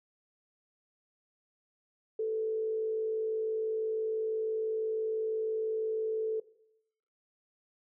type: tone with frequency modulation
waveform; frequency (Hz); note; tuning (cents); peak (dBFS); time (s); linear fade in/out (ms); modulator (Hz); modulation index
sine; 440; A4; 0; -29; 2.19-6.4; 5; 54; 0.29
effects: noise-tail reverb RT60 0.8 s tail -19 dB re dry